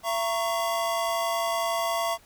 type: chord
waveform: square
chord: A# diminished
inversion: second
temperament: equal with one note detuned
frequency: 675.4 / 932.3 / 1108.7 Hz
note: E5 / A#5 / C#6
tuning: +42 / 0 / 0 cents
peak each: -28 / -33 / -31 dBFS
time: 0.03-2.18 s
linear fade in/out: 50 ms
effects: pink hiss -56 dBFS RMS until 2.25 s